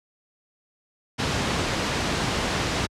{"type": "low-pass noise", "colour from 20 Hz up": "pink", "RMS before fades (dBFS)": -25, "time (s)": [1.18, 2.87], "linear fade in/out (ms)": 20, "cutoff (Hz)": 6000, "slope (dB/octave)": 12, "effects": ["high-pass 60 Hz 12 dB/octave", "low-pass 10000 Hz 12 dB/octave"]}